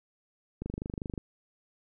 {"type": "click train", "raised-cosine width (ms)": 3, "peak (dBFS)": -22, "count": 15, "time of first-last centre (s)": [0.62, 1.178], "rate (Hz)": 25.1, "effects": []}